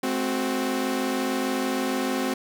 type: chord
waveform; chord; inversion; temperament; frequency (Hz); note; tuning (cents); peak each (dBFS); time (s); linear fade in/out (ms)
sawtooth; F# diminished; first; equal with one note detuned; 215.1 / 261.6 / 370; A3 / C4 / F#4; -39 / 0 / 0; -28 / -22 / -26; 0.03-2.34; 5
effects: none